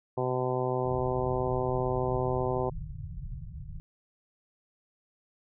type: harmonic tone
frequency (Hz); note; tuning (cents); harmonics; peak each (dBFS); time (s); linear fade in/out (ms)
127.1; C3; -50; 1 / 2 / 3 / 4 / 5 / 6 / 7 / 8; -33 / -39 / -31 / -34 / -36 / -37 / -37 / -40; 0.17-2.7; 10
type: low-pass noise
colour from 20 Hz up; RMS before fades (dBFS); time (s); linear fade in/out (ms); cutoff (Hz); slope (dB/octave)
pink; -39; 0.85-3.8; 0; 170; 96
effects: none